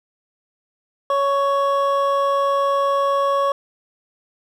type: tone pair together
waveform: triangle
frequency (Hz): 557.4 / 1113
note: C#5 / C#6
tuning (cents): +9 / +7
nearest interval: octave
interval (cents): 1198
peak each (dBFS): -17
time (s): 1.1-3.52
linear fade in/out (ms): 2
effects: none